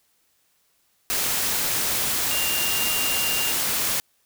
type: tone in noise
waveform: sine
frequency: 2794 Hz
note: F7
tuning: in tune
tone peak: -27 dBFS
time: 2.31-3.52 s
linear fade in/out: 0 ms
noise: white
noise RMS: -24 dBFS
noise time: 1.1-4 s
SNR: -6 dB
effects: white hiss -66 dBFS RMS until 4.25 s